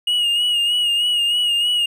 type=tone with vibrato; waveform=triangle; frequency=2874 Hz; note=F7; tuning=49 cents sharp; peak=-14 dBFS; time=0.07-1.86 s; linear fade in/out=5 ms; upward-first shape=sine; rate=3.2 Hz; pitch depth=40 cents each way; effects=none